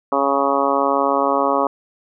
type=harmonic tone; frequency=139 Hz; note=C#3; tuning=5 cents sharp; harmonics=2 / 3 / 4 / 5 / 6 / 7 / 8 / 9; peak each=-24 / -24 / -21 / -24 / -24 / -24 / -21 / -26 dBFS; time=0.12-1.67 s; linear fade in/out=2 ms; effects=none